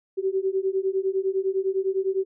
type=beating tone pair; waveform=sine; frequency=378.5 / 388.4 Hz; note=F#4 / G4; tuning=+39 / -16 cents; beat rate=9.9 Hz; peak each=-25 dBFS; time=0.17-2.25 s; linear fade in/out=20 ms; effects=none